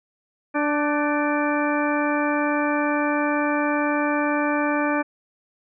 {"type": "harmonic tone with a mistuned harmonic", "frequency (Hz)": 293.7, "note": "D4", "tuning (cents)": 0, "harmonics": [1, 2, 3, 4, 5, 6, 8], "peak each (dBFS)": [-23, -26, -28, -29, -30, -31, -32], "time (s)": [0.54, 5.03], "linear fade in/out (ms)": 20, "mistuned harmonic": 5, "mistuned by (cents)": 41, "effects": []}